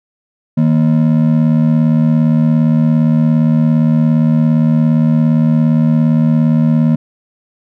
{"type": "ring-modulated tone", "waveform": "triangle", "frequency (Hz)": 196, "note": "G3", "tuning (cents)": 0, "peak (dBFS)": -3, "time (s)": [0.57, 6.96], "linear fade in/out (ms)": 10, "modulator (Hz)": 38.7, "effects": []}